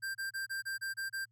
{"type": "tone bursts", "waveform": "square", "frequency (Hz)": 1581, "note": "G6", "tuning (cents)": 14, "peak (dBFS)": -36, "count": 8, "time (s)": [0.02, 1.256], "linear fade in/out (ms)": 20, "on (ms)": 130, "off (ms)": 28, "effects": ["added 114 Hz sine -69 dBFS peak until 1.31 s"]}